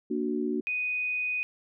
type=chord; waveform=sine; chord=Bb augmented; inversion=none; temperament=equal; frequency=233.1 / 293.7 / 370 Hz; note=Bb3 / D4 / F#4; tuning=0 / 0 / 0 cents; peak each=-31 dBFS; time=0.1-0.61 s; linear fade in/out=10 ms
type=tone; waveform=sine; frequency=2489 Hz; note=D#7; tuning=in tune; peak=-27 dBFS; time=0.67-1.43 s; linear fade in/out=0 ms
effects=none